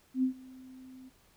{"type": "tone with ADSR envelope", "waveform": "sine", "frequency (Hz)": 258.8, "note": "C4", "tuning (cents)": -19, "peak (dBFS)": -23, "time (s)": [0.14, 1.1], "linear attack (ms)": 91, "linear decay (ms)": 100, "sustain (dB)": -24, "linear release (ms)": 23, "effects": ["pink hiss -65 dBFS RMS until 1.36 s"]}